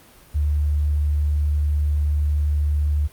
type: tone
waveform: sine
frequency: 74 Hz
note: D2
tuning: 14 cents sharp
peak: -17 dBFS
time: 0.34-3.08 s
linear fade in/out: 20 ms
effects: pink hiss -49 dBFS RMS until 3.12 s + Opus 32 kbps